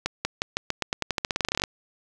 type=accelerating click train; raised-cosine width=0.2 ms; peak=-7 dBFS; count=22; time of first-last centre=0.06-1.638 s; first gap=190 ms; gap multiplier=0.89; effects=none